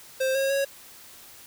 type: tone with pitch steps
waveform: square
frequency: 526 / 542 / 552 Hz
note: C5 / C#5 / C#5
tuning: +9 / -39 / -7 cents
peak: -23 dBFS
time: 0.2-0.65 s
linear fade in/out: 10 ms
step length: 150 ms
effects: white hiss -48 dBFS RMS until 1.46 s